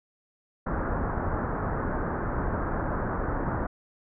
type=low-pass noise; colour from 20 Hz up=pink; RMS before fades=-29 dBFS; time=0.66-3.67 s; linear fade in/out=10 ms; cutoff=1600 Hz; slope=48 dB/octave; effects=none